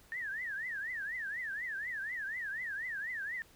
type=tone with vibrato; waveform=sine; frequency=1782 Hz; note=A6; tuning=22 cents sharp; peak=-36 dBFS; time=0.12-3.42 s; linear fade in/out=0 ms; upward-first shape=triangle; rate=4.1 Hz; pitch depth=260 cents each way; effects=pink hiss -62 dBFS RMS until 3.55 s